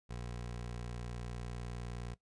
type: tone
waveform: 20% pulse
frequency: 59.7 Hz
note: A#1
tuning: 42 cents sharp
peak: -36 dBFS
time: 0.09-2.15 s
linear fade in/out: 20 ms
effects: noise-tail reverb RT60 0.1 s tail -17 dB re dry + resampled to 22050 Hz